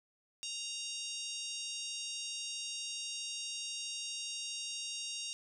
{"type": "harmonic tone", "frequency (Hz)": 932.3, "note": "A#5", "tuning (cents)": 0, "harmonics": [3, 4, 5, 6, 7, 8, 9, 10], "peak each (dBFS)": [-44, -45, -49, -45, -47, -53, -51, -53], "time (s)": [0.43, 5.33], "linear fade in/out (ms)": 0, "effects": []}